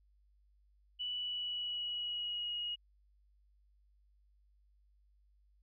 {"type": "tone with pitch glide", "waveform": "sine", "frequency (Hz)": [2960, 2889], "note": ["F#7", "F#7"], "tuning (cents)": [0, -42], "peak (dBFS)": -36, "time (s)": [0.99, 2.76], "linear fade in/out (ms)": 20, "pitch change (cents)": -42, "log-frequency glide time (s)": [1.13, 2.55], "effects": ["added 50 Hz sine -66 dBFS peak until 5.62 s"]}